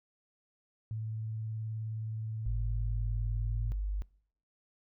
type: tone with vibrato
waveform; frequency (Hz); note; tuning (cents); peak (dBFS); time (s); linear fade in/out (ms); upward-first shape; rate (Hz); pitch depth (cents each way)
sine; 110; A2; 0; -34; 0.91-3.72; 0; sine; 19; 17
type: tone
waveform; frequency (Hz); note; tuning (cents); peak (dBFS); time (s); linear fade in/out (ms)
sine; 49.73; G1; +26; -30; 2.46-4.02; 0
effects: noise-tail reverb RT60 0.6 s tail -24 dB re dry

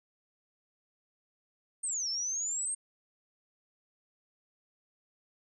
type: exponential two-way sweep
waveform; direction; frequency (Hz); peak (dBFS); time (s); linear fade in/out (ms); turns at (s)
sine; down then up; 8870 to 5274 to 8660; -31; 1.83-2.75; 10; 2.09
effects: none

